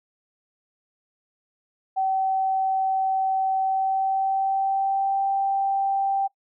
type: tone with pitch glide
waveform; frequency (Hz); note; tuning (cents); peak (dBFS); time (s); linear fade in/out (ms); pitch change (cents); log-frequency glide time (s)
sine; 766 to 783.9; G5 to G5; -40 to 0; -20; 1.96-6.28; 20; +40; 3.6-5.25
effects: noise-tail reverb RT60 0.1 s tail -21 dB re dry